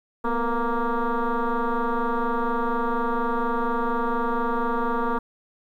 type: tone with frequency modulation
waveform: sine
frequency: 459.9 Hz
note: A#4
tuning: 23 cents flat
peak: -20 dBFS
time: 0.24-5.19 s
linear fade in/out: 10 ms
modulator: 236 Hz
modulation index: 3.5
effects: tanh soft clip ceiling -17 dBFS + 10-bit